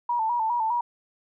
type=tone with vibrato; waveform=sine; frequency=921 Hz; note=A#5; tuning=21 cents flat; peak=-22 dBFS; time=0.09-0.81 s; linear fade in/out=5 ms; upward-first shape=square; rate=4.9 Hz; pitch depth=71 cents each way; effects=none